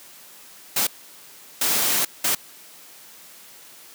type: noise bursts at uneven times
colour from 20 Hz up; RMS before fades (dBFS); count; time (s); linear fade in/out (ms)
white; -21; 3; 0.76-0.87 / 1.61-2.05 / 2.24-2.35; 5
effects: white hiss -46 dBFS RMS until 3.94 s + high-pass 150 Hz 12 dB/octave